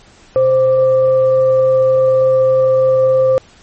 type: tone with frequency modulation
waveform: sine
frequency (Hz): 523.3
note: C5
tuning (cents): 0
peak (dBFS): -8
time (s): 0.36-3.38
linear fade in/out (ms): 0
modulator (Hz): 650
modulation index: 0.24
effects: pink hiss -45 dBFS RMS until 3.62 s + MP3 32 kbps